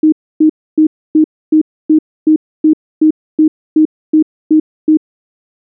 sine tone bursts, 311.1 Hz, D#4, in tune, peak -4 dBFS, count 14, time 0.03-4.972 s, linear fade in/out 5 ms, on 93 ms, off 280 ms, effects none

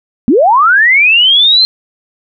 sine linear sweep, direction up, 207.7 to 4186 Hz, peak -4 dBFS, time 0.28-1.65 s, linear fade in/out 0 ms, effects none

